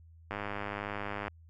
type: click train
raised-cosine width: 0.5 ms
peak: -21 dBFS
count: 100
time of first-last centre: 0.31-1.281 s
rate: 102 Hz
effects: added 82 Hz sine -53 dBFS peak until 1.49 s